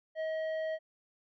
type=tone with tanh clipping; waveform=sine; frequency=635 Hz; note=D#5; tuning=35 cents sharp; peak=-34 dBFS; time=0.15-0.79 s; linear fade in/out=50 ms; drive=12 dB; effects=low-pass 3000 Hz 12 dB/octave